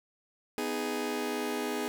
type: chord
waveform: sawtooth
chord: G# minor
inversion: first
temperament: just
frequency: 249.2 / 311.5 / 415.3 Hz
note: B3 / D#4 / G#4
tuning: +16 / +2 / 0 cents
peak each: -32 / -33 / -30 dBFS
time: 0.58-1.88 s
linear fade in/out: 0 ms
effects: none